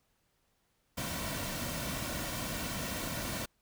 pink noise with comb filter, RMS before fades -37 dBFS, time 0.97-3.46 s, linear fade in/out 10 ms, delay 2.4 ms, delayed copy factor -0.55, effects pink hiss -75 dBFS RMS until 3.61 s

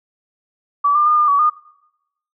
sine tone with pitch steps, 1150 / 1196 / 1215 / 1206 / 1136 / 1220 Hz, D6 / D6 / D#6 / D6 / C#6 / D#6, -37 / +31 / -42 / +46 / +42 / -34 cents, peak -11 dBFS, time 0.84-1.5 s, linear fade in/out 10 ms, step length 110 ms, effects noise-tail reverb RT60 0.9 s tail -22 dB re dry

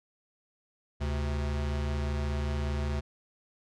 square tone pair together, 72.79 / 129.7 Hz, D2 / C3, -15 / -15 cents, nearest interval minor seventh, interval 1000 cents, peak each -30 / -38 dBFS, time 1-3.01 s, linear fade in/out 20 ms, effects low-pass 6000 Hz 12 dB/octave

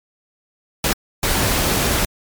pink noise bursts at uneven times, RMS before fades -18 dBFS, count 2, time 0.84-0.93 / 1.23-2.05 s, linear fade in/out 2 ms, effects MP3 96 kbps

